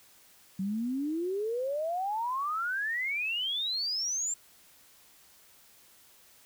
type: exponential sweep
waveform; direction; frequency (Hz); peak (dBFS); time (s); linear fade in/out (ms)
sine; up; 185.7 to 7459; -29; 0.59-4.34; 5
effects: white hiss -59 dBFS RMS until 6.45 s